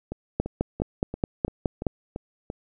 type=two click trains; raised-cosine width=2 ms; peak=-18 / -9 dBFS; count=8 / 8; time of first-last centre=0.12-2.501 / 0.4-1.868 s; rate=2.94 / 4.77 Hz; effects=none